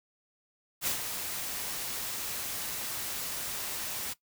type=noise with ADSR envelope; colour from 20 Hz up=white; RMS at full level=-29 dBFS; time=0.81-4.14 s; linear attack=59 ms; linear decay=110 ms; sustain=-7 dB; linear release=20 ms; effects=noise-tail reverb RT60 0.1 s tail -17 dB re dry